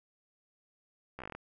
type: slowing click train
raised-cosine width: 0.5 ms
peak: -27 dBFS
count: 9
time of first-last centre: 1.19-1.35 s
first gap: 14 ms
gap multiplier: 1.1
effects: none